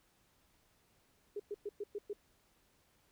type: tone bursts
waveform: sine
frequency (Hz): 411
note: G#4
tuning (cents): -18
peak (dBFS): -37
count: 6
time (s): 1.36-2.132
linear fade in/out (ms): 5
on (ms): 37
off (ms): 110
effects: pink hiss -72 dBFS RMS until 3.11 s